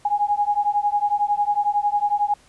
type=beating tone pair; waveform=sine; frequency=820 / 831 Hz; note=G#5 / G#5; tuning=-22 / +1 cents; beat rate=11 Hz; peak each=-21 dBFS; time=0.05-2.34 s; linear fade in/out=5 ms; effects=pink hiss -54 dBFS RMS until 2.48 s + resampled to 24000 Hz